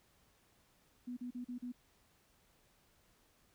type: tone bursts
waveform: sine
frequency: 245.9 Hz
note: B3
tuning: 7 cents flat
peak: -40 dBFS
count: 5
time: 1.07-1.722 s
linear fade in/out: 10 ms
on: 100 ms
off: 38 ms
effects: pink hiss -71 dBFS RMS until 3.54 s